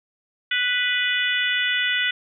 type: harmonic tone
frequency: 493.9 Hz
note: B4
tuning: in tune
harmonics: 3 / 4 / 5 / 6 / 7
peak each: -25 / -24 / -29 / -26 / -28 dBFS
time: 0.51-2.11 s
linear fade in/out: 5 ms
effects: none